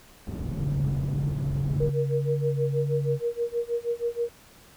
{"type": "low-pass noise", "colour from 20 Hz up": "white", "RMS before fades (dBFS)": -32, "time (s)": [0.27, 1.9], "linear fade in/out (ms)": 2, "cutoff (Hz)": 160, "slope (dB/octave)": 12}
{"type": "tone with vibrato", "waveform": "sine", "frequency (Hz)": 140, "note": "C#3", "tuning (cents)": 18, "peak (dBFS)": -25, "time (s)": [0.56, 3.2], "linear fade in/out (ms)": 50, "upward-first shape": "sine", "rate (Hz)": 1.8, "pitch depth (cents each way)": 25}
{"type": "tone with tremolo", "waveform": "sine", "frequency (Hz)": 471.9, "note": "A#4", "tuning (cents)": 21, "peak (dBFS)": -22, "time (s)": [1.8, 4.29], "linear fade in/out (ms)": 5, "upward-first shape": "sine", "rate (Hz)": 6.3, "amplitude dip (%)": 95}
{"effects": ["pink hiss -53 dBFS RMS until 4.76 s"]}